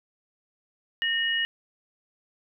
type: tone pair together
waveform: sine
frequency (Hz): 1833 / 2900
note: A#6 / F#7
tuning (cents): -30 / -35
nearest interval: minor sixth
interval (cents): 795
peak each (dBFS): -26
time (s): 1.02-1.45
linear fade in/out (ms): 0
effects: none